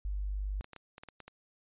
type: tone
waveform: sine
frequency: 49.55 Hz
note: G1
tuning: 19 cents sharp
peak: -32 dBFS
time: 0.05-0.61 s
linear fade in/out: 0 ms
type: clicks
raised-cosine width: 0.3 ms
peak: -31 dBFS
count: 8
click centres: 0.644 / 0.733 / 0.763 / 0.981 / 1.035 / 1.087 / 1.203 / 1.28 s
effects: resampled to 8000 Hz